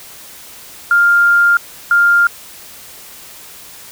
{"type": "tone bursts at uneven times", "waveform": "sine", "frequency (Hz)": 1401, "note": "F6", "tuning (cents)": 5, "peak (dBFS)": -7, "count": 2, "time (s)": [[0.91, 1.57], [1.91, 2.27]], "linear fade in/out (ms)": 2, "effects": ["white hiss -36 dBFS RMS until 3.91 s"]}